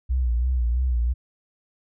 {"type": "tone with vibrato", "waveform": "sine", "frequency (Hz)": 61.3, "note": "B1", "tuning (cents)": -12, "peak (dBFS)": -19, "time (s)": [0.09, 1.14], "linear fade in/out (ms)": 20, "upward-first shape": "sine", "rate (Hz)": 3, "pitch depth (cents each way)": 88, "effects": []}